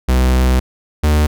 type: tone pair in turn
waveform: 45% pulse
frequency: 63.5 / 75.51 Hz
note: B1 / D2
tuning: +49 / +49 cents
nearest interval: minor third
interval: 300 cents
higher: second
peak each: -10 dBFS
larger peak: neither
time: 0.08-0.6 / 1.03-1.27 s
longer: first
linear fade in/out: 10 ms
effects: none